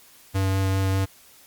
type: tone with vibrato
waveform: square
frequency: 96.1 Hz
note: G2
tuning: 34 cents flat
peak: -21 dBFS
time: 0.34-1.06 s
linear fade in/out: 20 ms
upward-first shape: sine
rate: 5 Hz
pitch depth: 9 cents each way
effects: white hiss -52 dBFS RMS until 1.46 s + Opus 48 kbps